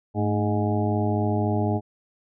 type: harmonic tone with a mistuned harmonic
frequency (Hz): 103.83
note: G#2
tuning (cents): 0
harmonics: 1 / 2 / 3 / 4 / 6 / 7 / 8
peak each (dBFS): -24 / -27 / -29 / -30 / -32 / -32 / -33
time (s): 0.14-1.81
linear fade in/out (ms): 50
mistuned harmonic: 2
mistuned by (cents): +79
effects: none